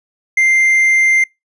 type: tone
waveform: triangle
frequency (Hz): 2093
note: C7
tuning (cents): 0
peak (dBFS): -7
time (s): 0.37-1.24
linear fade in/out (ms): 5
effects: noise-tail reverb RT60 0.2 s tail -25 dB re dry + resampled to 24000 Hz